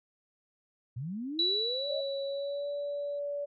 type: linear sweep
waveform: sine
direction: up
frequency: 110 to 640 Hz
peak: -34 dBFS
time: 0.96-2.01 s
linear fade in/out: 10 ms
type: tone with exponential decay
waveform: sine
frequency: 3935 Hz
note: B7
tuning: 7 cents flat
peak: -24 dBFS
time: 1.39-3.19 s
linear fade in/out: 2 ms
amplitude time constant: 390 ms
type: tone with pitch glide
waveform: sine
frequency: 552 to 574.8 Hz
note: C#5 to D5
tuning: -7 to -37 cents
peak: -32 dBFS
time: 1.89-3.46 s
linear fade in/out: 20 ms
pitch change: +70 cents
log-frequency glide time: 2.23-2.68 s
effects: none